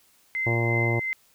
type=tone with tremolo; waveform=sine; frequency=2071 Hz; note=C7; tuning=18 cents flat; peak=-24 dBFS; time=0.35-1.13 s; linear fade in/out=0 ms; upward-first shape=sine; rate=2.8 Hz; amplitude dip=40%
type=harmonic tone; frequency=116.54 Hz; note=A#2; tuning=in tune; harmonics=1 / 2 / 3 / 4 / 5 / 6 / 7 / 8 / 9; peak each=-24 / -35 / -29 / -34 / -34 / -37 / -38 / -38 / -46 dBFS; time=0.46-1 s; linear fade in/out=10 ms
effects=white hiss -61 dBFS RMS until 1.34 s